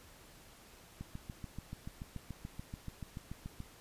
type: click train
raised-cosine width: 5 ms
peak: -30 dBFS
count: 19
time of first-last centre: 1.01-3.604 s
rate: 6.94 Hz
effects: pink hiss -58 dBFS RMS until 3.8 s + resampled to 32000 Hz